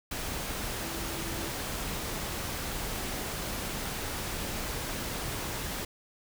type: tone in noise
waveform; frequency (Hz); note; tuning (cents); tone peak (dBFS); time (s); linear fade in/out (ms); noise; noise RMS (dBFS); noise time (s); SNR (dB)
sine; 332.9; E4; +17; -42; 0.84-1.5; 5; pink; -35; 0.11-5.85; -10
effects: none